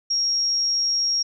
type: tone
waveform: sine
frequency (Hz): 5588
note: F8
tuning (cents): 0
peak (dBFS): -19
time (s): 0.1-1.23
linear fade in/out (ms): 10
effects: none